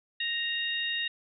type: harmonic tone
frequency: 932.3 Hz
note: A#5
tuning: in tune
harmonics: 2 / 3 / 4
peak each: -33 / -33 / -33 dBFS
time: 0.2-1.08 s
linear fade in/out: 5 ms
effects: none